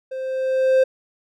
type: tone with level ramp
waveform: triangle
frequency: 523.3 Hz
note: C5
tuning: in tune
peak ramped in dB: -25 to -9 dBFS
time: 0.11-0.84 s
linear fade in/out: 10 ms
effects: none